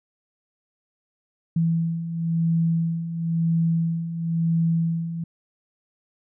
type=beating tone pair; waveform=sine; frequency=164.81 / 165.79 Hz; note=E3 / E3; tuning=0 / +10 cents; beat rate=0.98 Hz; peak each=-27 / -21 dBFS; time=1.56-5.24 s; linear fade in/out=5 ms; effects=none